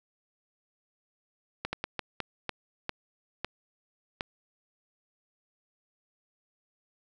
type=slowing click train; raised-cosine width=0.3 ms; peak=-15 dBFS; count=9; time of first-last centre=1.65-4.209 s; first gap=80 ms; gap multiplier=1.38; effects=none